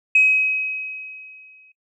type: tone with exponential decay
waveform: sine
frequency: 2540 Hz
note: D#7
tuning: 35 cents sharp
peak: -9 dBFS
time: 0.15-1.72 s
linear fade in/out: 5 ms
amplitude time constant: 340 ms
effects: noise-tail reverb RT60 0.1 s tail -20 dB re dry + tanh soft clip ceiling -5 dBFS